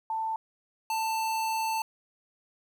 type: tone pair in turn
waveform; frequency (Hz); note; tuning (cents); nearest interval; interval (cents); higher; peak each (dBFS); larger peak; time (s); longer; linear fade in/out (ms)
sine / square; 888 / 888; A5 / A5; +16 / +16; unison; 0; neither; -28; neither; 0.1-0.36 / 0.9-1.82; second; 2
effects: 11-bit